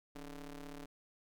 sawtooth ring-modulated tone, 148 Hz, D3, 14 cents sharp, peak -39 dBFS, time 0.15-0.86 s, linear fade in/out 10 ms, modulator 130 Hz, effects none

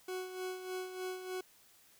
40% pulse tone with tremolo, 370 Hz, F#4, in tune, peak -36 dBFS, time 0.08-1.41 s, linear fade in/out 5 ms, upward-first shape sine, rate 3.3 Hz, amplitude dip 60%, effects white hiss -64 dBFS RMS until 1.99 s

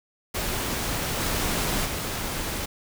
pink noise with level steps, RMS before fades -28 / -26 / -30 dBFS, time 0.34-2.66 s, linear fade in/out 10 ms, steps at 1.2 / 1.85 s, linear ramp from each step 10 ms, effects none

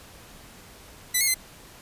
5% pulse tone with pitch steps, 1997 / 2163 / 2060 Hz, B6 / C#7 / C7, +19 / -43 / -28 cents, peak -10 dBFS, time 1.14-1.344 s, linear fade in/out 10 ms, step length 68 ms, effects pink hiss -48 dBFS RMS until 1.81 s + resampled to 32000 Hz

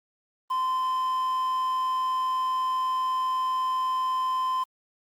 triangle tone with quantisation, 1032 Hz, C6, 24 cents flat, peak -22 dBFS, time 0.5-4.64 s, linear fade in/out 10 ms, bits 8, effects Opus 32 kbps

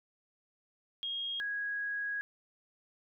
sine tone pair in turn, 3258 / 1654.6 Hz, G#7 / G#6, -34 / -7 cents, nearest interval octave, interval 1173 cents, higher first, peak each -34 / -33 dBFS, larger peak second, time 1.03-1.4 / 1.4-2.21 s, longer second, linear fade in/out 0 ms, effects none

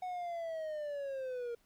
triangle linear sweep, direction down, 740 to 466.2 Hz, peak -35 dBFS, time 0.02-1.55 s, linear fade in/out 5 ms, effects pink hiss -72 dBFS RMS until 1.65 s

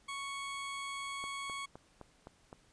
20% pulse tone, 1108.7 Hz, C#6, in tune, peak -34 dBFS, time 0.08-1.66 s, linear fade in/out 10 ms
click train, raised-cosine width 1 ms, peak -33 dBFS, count 6, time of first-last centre 1.24-2.529 s, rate 3.88 Hz
effects pink hiss -67 dBFS RMS until 2.72 s + resampled to 22050 Hz

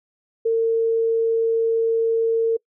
sine tone, 454.4 Hz, A#4, 44 cents flat, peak -16 dBFS, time 0.45-2.57 s, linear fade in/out 10 ms, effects noise-tail reverb RT60 0.1 s tail -25 dB re dry

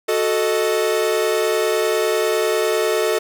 45% pulse chord, D# diminished, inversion first, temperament equal, 370 / 440 / 622.3 Hz, F#4 / A4 / D#5, 0 / 0 / 0 cents, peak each -23 / -19 / -23 dBFS, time 0.08-3.19 s, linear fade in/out 10 ms, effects none

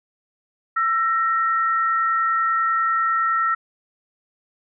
sine tone pair together, 1335 / 1865.8 Hz, E6 / A#6, +22 / +1 cents, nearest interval tritone, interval 579 cents, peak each -18 / -25 dBFS, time 0.76-3.55 s, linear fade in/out 10 ms, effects none

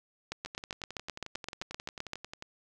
two click trains, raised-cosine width 0.2 ms, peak -18 / -24 dBFS, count 15 / 23, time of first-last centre 0.32-2.133 / 0.46-2.424 s, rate 7.72 / 11.2 Hz, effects none

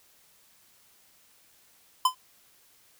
square tone with exponential decay, 1021 Hz, C6, 43 cents flat, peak -16 dBFS, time 2.05-2.15 s, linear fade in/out 5 ms, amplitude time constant 21 ms, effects white hiss -61 dBFS RMS until 2.99 s

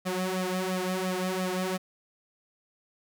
sawtooth tone with flanger, 185 Hz, F#3, in tune, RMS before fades -30 dBFS, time 0.05-1.78 s, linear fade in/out 20 ms, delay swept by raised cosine 1.6 to 3.8 ms, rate 2.9 Hz, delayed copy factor +0.85, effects none

